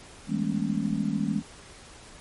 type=tone cluster; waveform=sine; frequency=161.3 / 200.7 / 214.3 / 240 / 279.3 Hz; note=E3 / G3 / A3 / B3 / C#4; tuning=-37 / +41 / -45 / -49 / +13 cents; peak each=-32 / -29 / -30 / -33 / -32 dBFS; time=0.27-1.43 s; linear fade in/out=50 ms; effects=pink hiss -48 dBFS RMS until 2.2 s + MP3 48 kbps